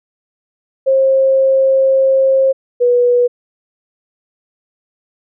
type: tone pair in turn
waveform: sine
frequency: 534 / 487.8 Hz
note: C5 / B4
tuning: +35 / -21 cents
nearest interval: major second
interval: 156 cents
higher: first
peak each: -8 / -8 dBFS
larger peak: neither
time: 0.86-2.53 / 2.8-3.28 s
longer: first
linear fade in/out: 20 ms
effects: none